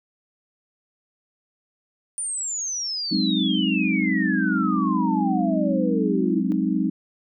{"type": "exponential sweep", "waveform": "sine", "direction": "down", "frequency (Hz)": [9370, 293.7], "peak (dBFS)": -25, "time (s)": [2.18, 6.52], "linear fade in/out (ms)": 0}
{"type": "chord", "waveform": "sine", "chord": "Ab dominant seventh", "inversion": "third", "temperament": "equal", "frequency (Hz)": [185, 207.7, 261.6, 311.1], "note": ["Gb3", "Ab3", "C4", "Eb4"], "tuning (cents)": [0, 0, 0, 0], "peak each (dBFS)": -25, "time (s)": [3.11, 6.9], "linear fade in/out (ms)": 10}
{"effects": []}